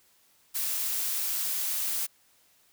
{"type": "noise", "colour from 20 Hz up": "blue", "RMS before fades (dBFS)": -30, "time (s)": [0.54, 2.07], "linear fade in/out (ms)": 20, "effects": ["white hiss -64 dBFS RMS until 2.72 s"]}